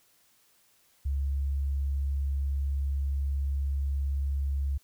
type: tone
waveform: sine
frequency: 69.3 Hz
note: C#2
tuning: in tune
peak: -26 dBFS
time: 1.05-4.78 s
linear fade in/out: 10 ms
effects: white hiss -65 dBFS RMS until 4.83 s